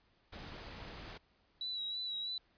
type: noise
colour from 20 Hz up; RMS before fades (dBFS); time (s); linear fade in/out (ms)
pink; -48; 0.32-1.18; 10
type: tone with vibrato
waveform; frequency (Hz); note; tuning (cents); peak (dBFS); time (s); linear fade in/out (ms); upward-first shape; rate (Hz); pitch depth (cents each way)
sine; 3914; B7; -16; -37; 1.61-2.38; 2; sine; 3.1; 36
effects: pink hiss -72 dBFS RMS until 2.57 s + resampled to 11025 Hz